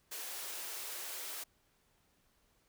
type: high-pass noise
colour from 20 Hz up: white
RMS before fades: -43 dBFS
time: 0.11-1.44 s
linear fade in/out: 10 ms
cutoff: 320 Hz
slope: 48 dB/octave
effects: pink hiss -73 dBFS RMS until 2.68 s